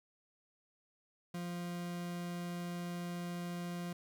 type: tone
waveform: 40% pulse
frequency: 174.61 Hz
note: F3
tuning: in tune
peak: -38 dBFS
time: 1.34-3.93 s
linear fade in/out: 5 ms
effects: 12-bit